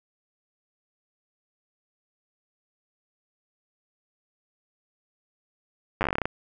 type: slowing click train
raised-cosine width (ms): 0.5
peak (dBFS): -10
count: 13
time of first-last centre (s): 6.01-6.255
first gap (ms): 9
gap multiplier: 1.14
effects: none